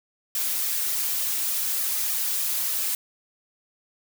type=noise with flanger; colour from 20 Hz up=blue; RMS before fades=-26 dBFS; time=0.35-2.95 s; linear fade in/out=2 ms; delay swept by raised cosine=1.6 to 4.8 ms; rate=3.4 Hz; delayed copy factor=+0.65; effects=none